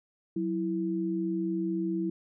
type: tone pair together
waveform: sine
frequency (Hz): 185.32 / 329.6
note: F#3 / E4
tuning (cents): +3 / 0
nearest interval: minor seventh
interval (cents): 997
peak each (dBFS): -32 / -29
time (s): 0.36-2.1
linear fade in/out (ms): 5
effects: none